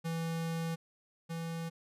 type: tone pair in turn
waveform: square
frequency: 164.81 / 165.49 Hz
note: E3 / E3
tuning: 0 / +7 cents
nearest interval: unison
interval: 7 cents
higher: second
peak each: -34 / -37 dBFS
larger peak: first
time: 0.04-0.76 / 1.29-1.7 s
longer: first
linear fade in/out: 20 ms
effects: resampled to 32000 Hz